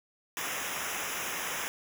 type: noise with comb filter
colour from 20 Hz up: pink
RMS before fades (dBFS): -35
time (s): 0.37-1.68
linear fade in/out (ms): 0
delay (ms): 0.23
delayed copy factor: -1
effects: none